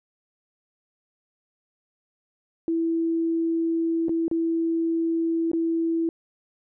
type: tone with dropouts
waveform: sine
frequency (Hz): 330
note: E4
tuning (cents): +2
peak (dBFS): -21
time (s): 2.68-6.09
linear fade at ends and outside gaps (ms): 1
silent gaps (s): 4.084-4.093 / 4.281-4.313 / 5.516-5.533
effects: none